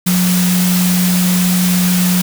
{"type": "tone in noise", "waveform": "sine", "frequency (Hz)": 180.8, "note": "F#3", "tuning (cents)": -40, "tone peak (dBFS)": -11, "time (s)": [0.06, 2.22], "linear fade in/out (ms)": 10, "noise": "white", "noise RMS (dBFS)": -19, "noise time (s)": [0.06, 2.22], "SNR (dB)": 5, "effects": []}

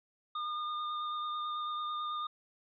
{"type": "tone with vibrato", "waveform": "square", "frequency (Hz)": 1215, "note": "D#6", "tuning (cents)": -42, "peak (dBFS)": -35, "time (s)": [0.35, 2.27], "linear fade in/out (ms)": 5, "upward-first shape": "sine", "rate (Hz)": 9.1, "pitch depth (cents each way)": 14, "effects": ["resampled to 11025 Hz"]}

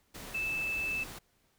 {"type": "tone in noise", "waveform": "sine", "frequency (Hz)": 2630, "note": "E7", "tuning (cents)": -5, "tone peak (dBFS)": -31, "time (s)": [0.34, 1.04], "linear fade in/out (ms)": 10, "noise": "pink", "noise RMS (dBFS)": -45, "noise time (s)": [0.14, 1.19], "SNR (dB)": 11, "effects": ["pink hiss -71 dBFS RMS until 1.58 s"]}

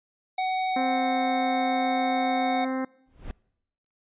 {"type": "tone with pitch glide", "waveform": "square", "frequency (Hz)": [748, 737.7], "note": ["F#5", "F#5"], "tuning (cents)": [19, -5], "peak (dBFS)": -25, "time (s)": [0.38, 2.65], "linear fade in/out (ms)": 5, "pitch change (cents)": -24, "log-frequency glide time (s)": [0.72, 0.99]}
{"type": "harmonic tone", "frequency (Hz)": 261.6, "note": "C4", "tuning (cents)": 0, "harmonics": [1, 2, 3, 4, 5, 6, 7, 8], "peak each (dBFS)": [-27, -33, -37, -39, -41, -43, -44, -45], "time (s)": [0.76, 2.85], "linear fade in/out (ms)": 5}
{"type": "noise with exponential growth", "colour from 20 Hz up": "brown", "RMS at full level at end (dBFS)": -31, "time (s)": [3.06, 3.31], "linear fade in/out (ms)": 0, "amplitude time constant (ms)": 53}
{"effects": ["noise-tail reverb RT60 0.8 s tail -24 dB re dry", "resampled to 8000 Hz"]}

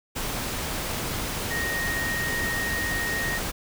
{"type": "tone in noise", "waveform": "sine", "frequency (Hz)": 1864.7, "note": "A#6", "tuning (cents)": 0, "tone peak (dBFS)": -27, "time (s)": [1.5, 3.39], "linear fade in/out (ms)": 20, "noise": "pink", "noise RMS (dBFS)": -30, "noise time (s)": [0.15, 3.52], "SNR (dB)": 0, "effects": []}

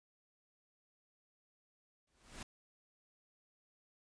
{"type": "noise with exponential growth", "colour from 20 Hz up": "pink", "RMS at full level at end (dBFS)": -44, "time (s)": [2.07, 2.43], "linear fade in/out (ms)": 5, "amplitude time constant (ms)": 77, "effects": ["resampled to 22050 Hz"]}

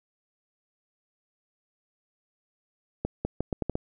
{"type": "accelerating click train", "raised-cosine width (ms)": 2, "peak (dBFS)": -14, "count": 7, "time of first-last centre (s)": [3.05, 3.754], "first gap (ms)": 200, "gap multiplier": 0.78, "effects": []}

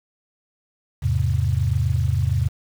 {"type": "chord", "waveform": "sine", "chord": "E augmented", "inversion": "none", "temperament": "equal", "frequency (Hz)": [82.41, 103.83, 130.81], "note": ["E2", "G#2", "B#2"], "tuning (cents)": [0, 0, 0], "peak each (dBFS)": -22, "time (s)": [1.02, 2.49], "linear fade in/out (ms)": 20, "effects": ["7-bit"]}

